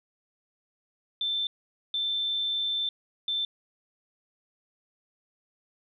sine tone bursts at uneven times, 3548 Hz, A7, 14 cents sharp, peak -26 dBFS, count 3, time 1.21-1.47 / 1.94-2.89 / 3.28-3.45 s, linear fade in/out 2 ms, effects none

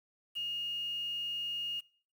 sine tone with quantisation, 2850 Hz, F7, 34 cents sharp, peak -34 dBFS, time 0.35-1.81 s, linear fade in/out 20 ms, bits 9, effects noise-tail reverb RT60 0.5 s tail -22 dB re dry

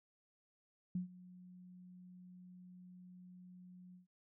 sine tone with ADSR envelope, 181.1 Hz, F#3, 37 cents flat, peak -34 dBFS, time 0.95-4.07 s, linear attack 4 ms, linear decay 120 ms, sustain -20 dB, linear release 130 ms, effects none

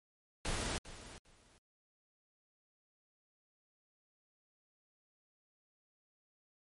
pink noise with echo, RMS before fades -37 dBFS, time 0.45-0.78 s, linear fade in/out 0 ms, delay 400 ms, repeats 2, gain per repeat -14 dB, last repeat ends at 1.58 s, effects MP3 48 kbps

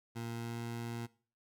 20% pulse tone with pitch glide, 116.54 to 117.28 Hz, A#2 to A#2, 0 to +11 cents, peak -34 dBFS, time 0.15-1.07 s, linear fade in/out 20 ms, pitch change +11 cents, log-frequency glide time 0.33-0.61 s, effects noise-tail reverb RT60 0.4 s tail -20 dB re dry

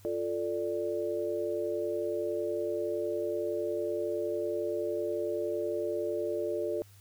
sine chord, D minor, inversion first, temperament equal, 349.2 / 440 / 587.3 Hz, F4 / A4 / D5, 0 / 0 / 0 cents, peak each -34 dBFS, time 0.05-6.82 s, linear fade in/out 0 ms, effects added 100 Hz sine -54 dBFS peak until 7 s + white hiss -61 dBFS RMS until 7 s

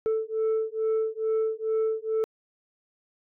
sine beating tone pair, 440 / 442.3 Hz, A4 / A4, 0 / +9 cents, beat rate 2.3 Hz, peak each -25 dBFS, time 0.06-2.24 s, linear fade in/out 0 ms, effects tanh soft clip ceiling -21 dBFS

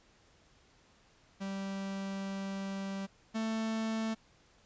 45% pulse tone pair in turn, 195 / 222 Hz, G3 / A3, -9 / +16 cents, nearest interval major second, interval 225 cents, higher second, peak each -36 / -32 dBFS, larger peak second, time 1.4-3.07 / 3.34-4.15 s, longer first, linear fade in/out 20 ms, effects pink hiss -65 dBFS RMS until 4.65 s + resampled to 16000 Hz

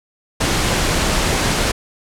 pink noise, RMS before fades -17 dBFS, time 0.4-1.72 s, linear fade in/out 10 ms, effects low-pass 9000 Hz 12 dB/octave

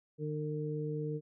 harmonic tone, 151.4 Hz, D#3, 47 cents flat, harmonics 1 / 2 / 3, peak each -36 / -42 / -38 dBFS, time 0.18-1.21 s, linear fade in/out 50 ms, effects none

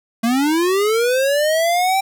square linear sweep, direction up, 222.6 to 784 Hz, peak -15 dBFS, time 0.23-2.01 s, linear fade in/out 10 ms, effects none

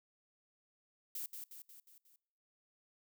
violet noise with echo, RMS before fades -42 dBFS, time 1.15-1.26 s, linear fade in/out 2 ms, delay 180 ms, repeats 5, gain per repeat -5 dB, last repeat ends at 2.16 s, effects noise-tail reverb RT60 0.9 s tail -25 dB re dry

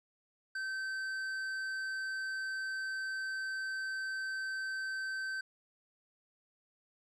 sine tone with tanh clipping, 1546 Hz, G6, 24 cents flat, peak -37 dBFS, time 0.55-5.41 s, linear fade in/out 5 ms, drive 9 dB, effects none

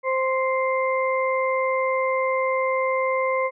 harmonic tone, 523.3 Hz, C5, in tune, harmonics 1 / 2 / 4, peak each -22 / -25 / -28 dBFS, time 0.03-3.51 s, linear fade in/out 50 ms, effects none

